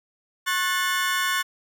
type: chord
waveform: 30% pulse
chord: F# minor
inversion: second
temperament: equal with one note detuned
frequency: 1084.7 / 1480 / 1760 Hz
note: C#6 / F#6 / A6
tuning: -38 / 0 / 0 cents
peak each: -24 dBFS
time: 0.46-1.43 s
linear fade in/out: 20 ms
effects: none